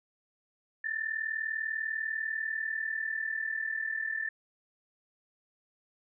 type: tone pair together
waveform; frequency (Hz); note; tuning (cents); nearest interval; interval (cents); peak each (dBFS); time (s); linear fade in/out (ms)
sine; 1760 / 1800.1; A6 / A6; 0 / +39; unison; 39; -33 / -35; 0.84-4.29; 5
effects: none